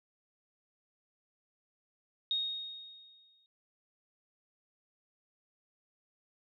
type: tone with exponential decay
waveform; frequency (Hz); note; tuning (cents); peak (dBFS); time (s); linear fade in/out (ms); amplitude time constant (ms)
sine; 3729; A#7; 0; -28; 2.31-3.46; 1; 250
effects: none